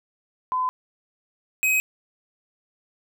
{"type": "tone pair in turn", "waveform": ["sine", "square"], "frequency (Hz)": [1016, 2531], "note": ["B5", "D#7"], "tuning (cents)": [49, 29], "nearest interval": "octave + major third", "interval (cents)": 1580, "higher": "second", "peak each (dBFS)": [-21, -19], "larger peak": "second", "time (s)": [[0.52, 0.69], [1.63, 1.8]], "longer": "neither", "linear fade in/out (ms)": 0, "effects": []}